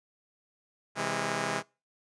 5% pulse chord, C augmented, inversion none, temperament just, 130.81 / 163.52 / 204.4 Hz, C3 / E3 / G#3, 0 / -14 / -27 cents, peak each -24 / -24 / -22 dBFS, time 0.95-1.63 s, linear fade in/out 50 ms, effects noise-tail reverb RT60 0.3 s tail -24 dB re dry + resampled to 22050 Hz

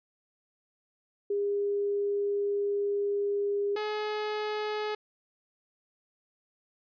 sine / sawtooth tone pair in turn, 405.3 / 424.1 Hz, G#4 / G#4, -42 / +36 cents, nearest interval minor second, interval 78 cents, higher second, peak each -26 dBFS, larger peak neither, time 1.3-3.76 / 3.76-4.95 s, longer first, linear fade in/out 5 ms, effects resampled to 11025 Hz

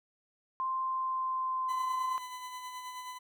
sine tone with pitch glide, 1046.5 to 1033.9 Hz, C6 to C6, 0 to -21 cents, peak -30 dBFS, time 0.6-2.18 s, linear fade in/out 0 ms, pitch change -21 cents, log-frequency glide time 0.81-1.94 s
40% pulse tone with tremolo, 1005 Hz, B5, 30 cents sharp, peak -38 dBFS, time 1.68-3.19 s, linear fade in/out 20 ms, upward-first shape sine, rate 9.4 Hz, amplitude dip 40%
effects none

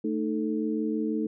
sine tone cluster, 222.9 / 309.1 / 439.6 Hz, A3 / D#4 / A4, +23 / -11 / -2 cents, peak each -29 / -29 / -33 dBFS, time 0.04-1.27 s, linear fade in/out 5 ms, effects none

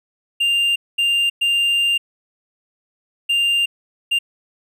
triangle tone bursts at uneven times, 2794 Hz, F7, in tune, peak -13 dBFS, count 5, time 0.4-0.76 / 0.98-1.3 / 1.41-1.98 / 3.29-3.66 / 4.11-4.19 s, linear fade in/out 10 ms, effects none

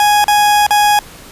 40% pulse tone with dropouts, 831 Hz, G#5, 1 cent sharp, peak -7 dBFS, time 0-0.99 s, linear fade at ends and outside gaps 1 ms, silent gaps 0.242-0.281 / 0.666-0.707 s, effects pink hiss -36 dBFS RMS until 1.31 s + resampled to 32000 Hz

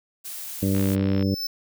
blue noise, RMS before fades -35 dBFS, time 0.24-0.96 s, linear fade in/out 20 ms
harmonic tone, 97.2 Hz, G2, 14 cents flat, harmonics 1 / 2 / 3 / 4 / 5 / 6, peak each -24 / -23 / -26 / -34 / -33 / -37 dBFS, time 0.62-1.35 s, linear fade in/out 10 ms
click train, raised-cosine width 0.3 ms, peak -20 dBFS, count 32, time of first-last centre 0.75-1.225 s, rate 65.2 Hz
square tone with exponential growth, 5280 Hz, E8, 2 cents sharp, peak -24 dBFS, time 0.91-1.47 s, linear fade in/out 5 ms, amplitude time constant 120 ms
effects none

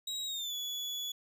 35% pulse tone with pitch glide, 3828 to 3410 Hz, A#7 to G#7, +45 to +45 cents, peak -34 dBFS, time 0.07-1.12 s, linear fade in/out 5 ms, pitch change -200 cents, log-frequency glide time 0.26-0.55 s, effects none

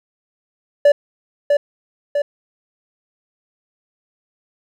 triangle tone with echo, 578 Hz, D5, 28 cents flat, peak -5 dBFS, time 0.85-0.92 s, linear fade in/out 5 ms, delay 650 ms, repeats 2, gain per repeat -4 dB, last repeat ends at 2.22 s, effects none

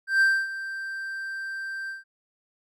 triangle tone with ADSR envelope, 1570 Hz, G6, 2 cents sharp, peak -14 dBFS, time 0.07-2.04 s, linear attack 140 ms, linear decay 260 ms, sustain -15 dB, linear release 150 ms, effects none

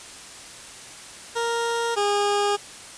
20% pulse tone pair in turn, 466.2 / 408.4 Hz, A#4 / G#4, 0 / -29 cents, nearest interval major second, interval 229 cents, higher first, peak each -18 / -15 dBFS, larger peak second, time 1.35-1.96 / 1.96-2.57 s, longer neither, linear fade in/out 20 ms, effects white hiss -41 dBFS RMS until 2.97 s + resampled to 22050 Hz

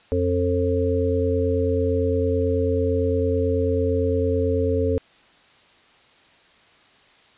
harmonic tone, 89 Hz, F2, 33 cents sharp, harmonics 1 / 3 / 5 / 6, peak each -23 / -26 / -22 / -27 dBFS, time 0.12-4.98 s, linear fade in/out 0 ms, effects white hiss -54 dBFS RMS until 7.37 s + resampled to 8000 Hz

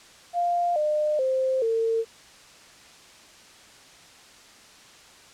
sine tone with pitch steps, 698.5 / 604.6 / 523.3 / 452.9 Hz, F5 / D#5 / C5 / A#4, 0 / -50 / 0 / -50 cents, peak -21 dBFS, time 0.33-2.05 s, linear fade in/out 50 ms, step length 430 ms, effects white hiss -50 dBFS RMS until 5.33 s + low-pass 7000 Hz 12 dB/octave

